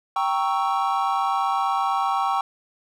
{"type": "chord", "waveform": "triangle", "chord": "G diminished seventh", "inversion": "none", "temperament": "equal", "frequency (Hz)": [784, 932.3, 1108.7, 1318.5], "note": ["G5", "Bb5", "Db6", "Fb6"], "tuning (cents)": [0, 0, 0, 0], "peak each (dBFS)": [-22, -26, -23, -27], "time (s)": [0.16, 2.41], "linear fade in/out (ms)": 2, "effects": []}